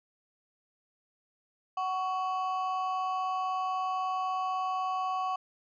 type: ring-modulated tone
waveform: triangle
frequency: 932.3 Hz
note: A#5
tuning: in tune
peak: -24 dBFS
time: 1.77-5.36 s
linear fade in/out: 5 ms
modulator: 185 Hz
effects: resampled to 16000 Hz